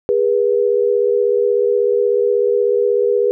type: tone pair together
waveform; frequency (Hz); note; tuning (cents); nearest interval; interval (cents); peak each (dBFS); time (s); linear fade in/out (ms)
sine; 408.2 / 484.6; G#4 / B4; -30 / -33; minor third; 297; -15; 0.09-3.31; 0
effects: none